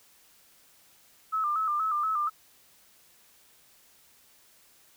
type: tone with vibrato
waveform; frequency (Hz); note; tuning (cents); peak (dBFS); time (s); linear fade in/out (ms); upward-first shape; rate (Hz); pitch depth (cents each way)
sine; 1244.5; D#6; 0; -25; 1.32-2.3; 20; square; 4.2; 69
effects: white hiss -60 dBFS RMS until 4.96 s